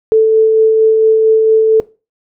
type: tone with tremolo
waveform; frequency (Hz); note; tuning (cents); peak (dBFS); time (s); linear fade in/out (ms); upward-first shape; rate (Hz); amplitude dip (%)
sine; 440.8; A4; +3; -4; 0.12-1.8; 0; sine; 4.4; 25
effects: noise-tail reverb RT60 0.3 s tail -20 dB re dry